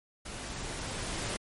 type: noise with level ramp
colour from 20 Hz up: pink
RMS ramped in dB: -41 to -34 dBFS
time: 0.25-1.37 s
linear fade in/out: 10 ms
effects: MP3 48 kbps